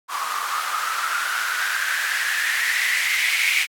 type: noise with band-pass filter sweep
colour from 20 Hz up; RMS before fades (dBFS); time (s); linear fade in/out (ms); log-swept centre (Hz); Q
blue; -23; 0.08-3.67; 50; 1100 to 2300; 7.9
effects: AAC 64 kbps